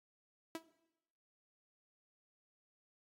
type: tone with exponential decay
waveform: sawtooth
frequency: 326.3 Hz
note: E4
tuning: 18 cents flat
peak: -34 dBFS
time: 0.55-0.63 s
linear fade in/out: 2 ms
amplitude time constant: 17 ms
effects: noise-tail reverb RT60 0.9 s tail -17 dB re dry + AAC 64 kbps